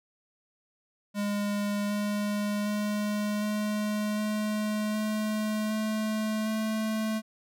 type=tone with pitch steps; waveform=square; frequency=204.7 / 206.6 / 208.5 / 210.5 / 212.4 / 214.4 / 216.4 / 218.4 Hz; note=G#3 / G#3 / G#3 / G#3 / G#3 / A3 / A3 / A3; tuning=-25 / -9 / +7 / +24 / +39 / -45 / -29 / -13 cents; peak=-28 dBFS; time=1.14-7.22 s; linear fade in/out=50 ms; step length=760 ms; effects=none